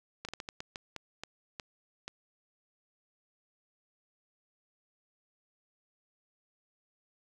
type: slowing click train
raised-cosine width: 0.2 ms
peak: -22 dBFS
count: 11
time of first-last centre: 0.25-2.08 s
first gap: 37 ms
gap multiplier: 1.33
effects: none